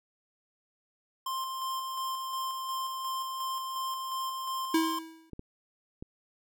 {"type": "tone with tremolo", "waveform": "square", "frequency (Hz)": 1051, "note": "C6", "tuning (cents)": 7, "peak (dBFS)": -32, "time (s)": [1.26, 4.99], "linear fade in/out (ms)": 5, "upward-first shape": "square", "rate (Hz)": 2.8, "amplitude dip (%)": 30}
{"type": "tone with exponential decay", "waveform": "square", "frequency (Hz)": 323.8, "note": "E4", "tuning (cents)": -31, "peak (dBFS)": -22, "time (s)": [4.74, 5.3], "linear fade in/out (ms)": 5, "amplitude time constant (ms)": 120}
{"type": "clicks", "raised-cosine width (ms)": 3, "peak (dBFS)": -28, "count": 3, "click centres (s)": [5.333, 5.394, 6.025]}
{"effects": []}